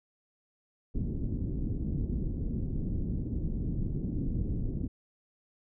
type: low-pass noise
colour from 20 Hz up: pink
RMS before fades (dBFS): -32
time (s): 0.94-4.88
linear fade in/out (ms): 10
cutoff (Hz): 300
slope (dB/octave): 24
effects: none